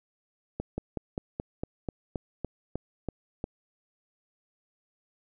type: slowing click train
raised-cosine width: 2 ms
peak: -18 dBFS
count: 12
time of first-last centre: 0.6-3.441 s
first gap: 180 ms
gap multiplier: 1.07
effects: none